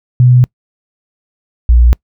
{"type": "tone pair in turn", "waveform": "sine", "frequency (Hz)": [124.7, 59.64], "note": ["B2", "A#1"], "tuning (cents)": [17, 40], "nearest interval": "octave + minor second", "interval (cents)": 1277, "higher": "first", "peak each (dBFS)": -3, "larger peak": "neither", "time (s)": [[0.2, 0.44], [1.69, 1.93]], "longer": "neither", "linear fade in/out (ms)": 0, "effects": ["noise-tail reverb RT60 0.1 s tail -26 dB re dry"]}